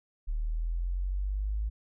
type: linear sweep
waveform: sine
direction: up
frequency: 37 to 53.7 Hz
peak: -28 dBFS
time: 0.27-1.7 s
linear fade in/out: 20 ms
effects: none